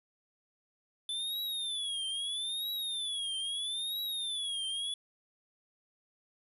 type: tone with vibrato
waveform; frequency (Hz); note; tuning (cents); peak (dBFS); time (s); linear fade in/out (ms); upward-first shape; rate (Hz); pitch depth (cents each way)
square; 3493; A7; -13; -34; 1.09-4.94; 2; triangle; 0.77; 190
effects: resampled to 32000 Hz + 11-bit